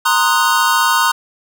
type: chord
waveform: square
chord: C half-diminished seventh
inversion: third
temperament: equal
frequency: 932.3 / 1046.5 / 1244.5 / 1480 Hz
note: Bb5 / C6 / Eb6 / Gb6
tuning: 0 / 0 / 0 / 0 cents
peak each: -18 dBFS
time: 0.05-1.12 s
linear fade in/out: 10 ms
effects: none